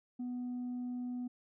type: tone with tanh clipping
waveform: sine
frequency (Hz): 247.1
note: B3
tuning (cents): +1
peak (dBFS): -37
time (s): 0.19-1.28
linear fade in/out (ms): 10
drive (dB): 1
effects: none